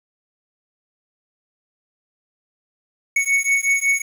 square beating tone pair, 2217 / 2222.4 Hz, C#7 / C#7, 0 / +4 cents, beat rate 5.4 Hz, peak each -20 dBFS, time 3.16-4.02 s, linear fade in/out 5 ms, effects low-pass 12000 Hz 12 dB/octave + 7-bit

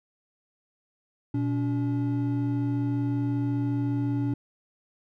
triangle tone pair together, 120.12 / 285.7 Hz, B2 / D4, -48 / -48 cents, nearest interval octave + minor third, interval 1500 cents, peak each -25 dBFS, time 1.34-4.34 s, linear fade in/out 5 ms, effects none

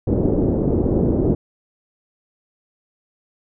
white low-pass noise, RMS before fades -18 dBFS, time 0.07-1.35 s, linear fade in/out 5 ms, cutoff 420 Hz, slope 24 dB/octave, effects none

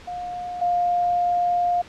sine tone pair in turn, 713 / 705.6 Hz, F5 / F5, +36 / +18 cents, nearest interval unison, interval 18 cents, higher first, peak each -28 / -18 dBFS, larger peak second, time 0.07-0.61 / 0.61-1.82 s, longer second, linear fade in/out 10 ms, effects pink hiss -45 dBFS RMS until 1.88 s + low-pass 5000 Hz 12 dB/octave

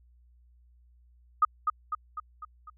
sine tone with echo, 1244.5 Hz, D#6, in tune, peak -17 dBFS, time 1.42-1.45 s, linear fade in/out 5 ms, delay 250 ms, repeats 5, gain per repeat -5 dB, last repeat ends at 2.7 s, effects added 60 Hz sine -57 dBFS peak until 2.77 s

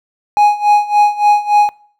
triangle tone with tremolo, 830.6 Hz, G#5, in tune, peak -3 dBFS, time 0.37-1.69 s, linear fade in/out 0 ms, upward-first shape sine, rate 3.5 Hz, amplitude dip 85%, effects noise-tail reverb RT60 0.5 s tail -22 dB re dry

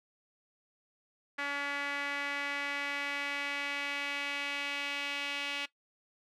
sawtooth tone with band-pass filter sweep, 284.2 Hz, C#4, 43 cents sharp, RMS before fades -36 dBFS, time 1.38-5.66 s, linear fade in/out 10 ms, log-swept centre 1800 to 2700 Hz, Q 2.5, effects noise-tail reverb RT60 0.1 s tail -18 dB re dry

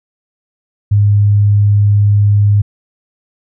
sine tone, 102.7 Hz, G#2, 19 cents flat, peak -6 dBFS, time 0.91-2.62 s, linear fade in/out 10 ms, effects none

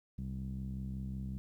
sawtooth tone with low-pass filter, 65.41 Hz, C2, in tune, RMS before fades -40 dBFS, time 0.18-1.38 s, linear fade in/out 0 ms, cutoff 180 Hz, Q 4.6, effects 12-bit

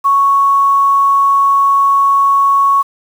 sine tone with quantisation, 1108.7 Hz, C#6, in tune, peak -7 dBFS, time 0.04-2.83 s, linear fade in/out 20 ms, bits 6, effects none

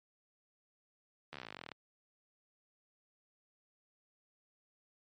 slowing click train, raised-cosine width 0.3 ms, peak -28 dBFS, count 21, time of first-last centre 1.33-1.717 s, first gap 13 ms, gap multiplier 1.04, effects high-pass 100 Hz 12 dB/octave + MP3 48 kbps

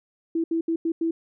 sine tone bursts at uneven times, 329.6 Hz, E4, in tune, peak -21 dBFS, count 5, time 0.35-0.44 / 0.51-0.61 / 0.68-0.76 / 0.85-0.92 / 1.01-1.11 s, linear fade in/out 5 ms, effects none

